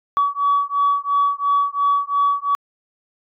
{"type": "beating tone pair", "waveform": "sine", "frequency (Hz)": [1135, 1137.9], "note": ["C#6", "C#6"], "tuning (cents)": [41, 45], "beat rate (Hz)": 2.9, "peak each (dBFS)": -18, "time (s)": [0.17, 2.55], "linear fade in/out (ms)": 0, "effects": ["tanh soft clip ceiling -9 dBFS"]}